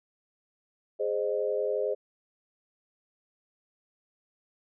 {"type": "chord", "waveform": "sine", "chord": "Ab major", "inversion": "none", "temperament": "equal with one note detuned", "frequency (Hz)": [415.3, 523.3, 614.4], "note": ["Ab4", "C5", "Eb5"], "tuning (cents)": [0, 0, -22], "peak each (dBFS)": [-30, -30, -32], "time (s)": [0.99, 1.95], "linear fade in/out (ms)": 20, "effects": []}